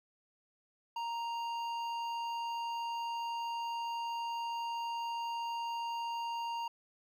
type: tone with hard clipping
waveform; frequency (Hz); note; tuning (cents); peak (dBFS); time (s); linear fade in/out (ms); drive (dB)
sine; 932.3; A#5; 0; -37; 0.96-6.68; 5; 10
effects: none